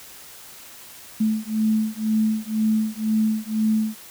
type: beating tone pair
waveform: sine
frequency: 216.8 / 218.8 Hz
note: A3 / A3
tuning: -25 / -9 cents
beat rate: 2 Hz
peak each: -22 dBFS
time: 1.2-3.96 s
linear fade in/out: 10 ms
effects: white hiss -43 dBFS RMS until 4.1 s